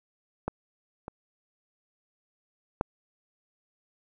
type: clicks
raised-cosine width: 1 ms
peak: -15 / -23 / -11 dBFS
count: 3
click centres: 0.48 / 1.081 / 2.811 s
effects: none